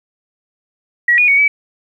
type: tone with pitch steps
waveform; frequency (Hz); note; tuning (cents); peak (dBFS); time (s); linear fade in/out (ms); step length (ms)
sine; 1918 / 2452 / 2233 / 2290; A#6 / D#7 / C#7 / D7; +49 / -26 / +12 / -44; -8; 1.08-1.48; 5; 100
effects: 8-bit